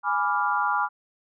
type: chord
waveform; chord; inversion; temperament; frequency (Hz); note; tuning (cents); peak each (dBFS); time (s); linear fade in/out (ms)
sine; G# diminished seventh; none; equal; 830.6 / 987.8 / 1174.7 / 1396.9; G#5 / B5 / D6 / F6; 0 / 0 / 0 / 0; -27; 0.03-0.89; 50
effects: none